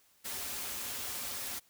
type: noise with comb filter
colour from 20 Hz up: white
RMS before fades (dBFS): -39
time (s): 0.24-1.6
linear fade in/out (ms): 20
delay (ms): 6.2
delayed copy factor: -0.6
effects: white hiss -67 dBFS RMS until 1.69 s